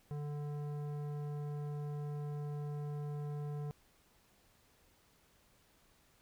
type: tone with tanh clipping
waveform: sine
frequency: 146.83 Hz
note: D3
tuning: in tune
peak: -40 dBFS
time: 0.11-3.71 s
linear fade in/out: 0 ms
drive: 14 dB
effects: pink hiss -69 dBFS RMS until 6.21 s